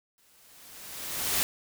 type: noise with exponential growth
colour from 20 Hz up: white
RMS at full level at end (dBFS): -25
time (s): 0.18-1.43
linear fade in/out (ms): 0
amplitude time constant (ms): 270
effects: none